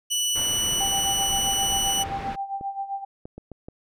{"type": "tone", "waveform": "20% pulse", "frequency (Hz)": 2960, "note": "F#7", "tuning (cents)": 0, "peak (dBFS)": -17, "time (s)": [0.1, 2.04], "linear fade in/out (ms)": 20}
{"type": "low-pass noise", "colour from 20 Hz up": "pink", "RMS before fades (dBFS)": -35, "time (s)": [0.35, 2.36], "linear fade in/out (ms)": 10, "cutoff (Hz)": 2500, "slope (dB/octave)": 12}
{"type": "tone with tremolo", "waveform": "sine", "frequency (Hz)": 788, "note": "G5", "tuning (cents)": 9, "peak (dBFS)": -25, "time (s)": [0.8, 3.05], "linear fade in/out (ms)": 10, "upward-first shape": "sine", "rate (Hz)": 7.6, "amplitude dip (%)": 75}
{"type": "clicks", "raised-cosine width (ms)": 2, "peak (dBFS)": -25, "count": 6, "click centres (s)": [1.974, 2.611, 3.255, 3.38, 3.517, 3.685]}
{"effects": []}